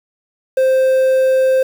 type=tone with quantisation; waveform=triangle; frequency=523.3 Hz; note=C5; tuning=in tune; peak=-8 dBFS; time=0.57-1.63 s; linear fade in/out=5 ms; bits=6; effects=none